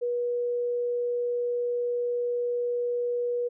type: tone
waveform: sine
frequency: 483.7 Hz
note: B4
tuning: 36 cents flat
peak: -25 dBFS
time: 0.01-3.49 s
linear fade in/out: 20 ms
effects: none